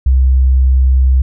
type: tone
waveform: sine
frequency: 65 Hz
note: C2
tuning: 11 cents flat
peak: -6 dBFS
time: 0.06-1.22 s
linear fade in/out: 5 ms
effects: none